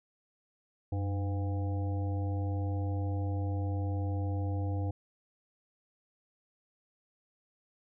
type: harmonic tone with a mistuned harmonic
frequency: 100.7 Hz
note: G2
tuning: 47 cents sharp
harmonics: 1 / 3 / 5 / 7 / 8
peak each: -30 / -40 / -44 / -47 / -48 dBFS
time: 0.92-4.91 s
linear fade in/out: 5 ms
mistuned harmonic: 1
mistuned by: -120 cents
effects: none